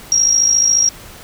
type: tone with amplitude modulation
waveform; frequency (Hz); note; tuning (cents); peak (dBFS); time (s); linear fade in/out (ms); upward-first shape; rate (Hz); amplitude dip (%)
sine; 5630; F8; +13; -7; 0.12-0.89; 0; sine; 54.2; 65
effects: pink hiss -37 dBFS RMS until 1.23 s